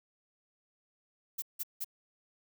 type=noise bursts; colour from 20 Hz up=violet; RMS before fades=-36 dBFS; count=3; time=1.38-1.846 s; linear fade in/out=10 ms; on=42 ms; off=170 ms; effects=none